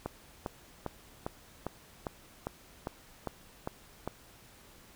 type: click train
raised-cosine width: 1 ms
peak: -20 dBFS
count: 11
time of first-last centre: 0.06-4.076 s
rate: 2.49 Hz
effects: pink hiss -57 dBFS RMS until 4.95 s